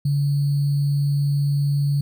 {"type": "tone with sample-and-hold", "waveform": "sine", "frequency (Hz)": 142.7, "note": "D3", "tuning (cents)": -49, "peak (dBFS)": -17, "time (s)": [0.05, 2.01], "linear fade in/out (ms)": 5, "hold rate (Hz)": 4410, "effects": []}